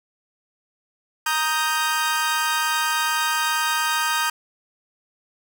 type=chord; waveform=sawtooth; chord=Eb major; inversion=second; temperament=equal; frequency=932.3 / 1244.5 / 1568 Hz; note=Bb5 / Eb6 / G6; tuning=0 / 0 / 0 cents; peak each=-21 dBFS; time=1.26-4.3 s; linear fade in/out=5 ms; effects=none